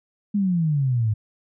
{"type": "exponential sweep", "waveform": "sine", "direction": "down", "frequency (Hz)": [209.9, 103.83], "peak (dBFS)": -18, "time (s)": [0.34, 1.14], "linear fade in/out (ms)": 10, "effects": []}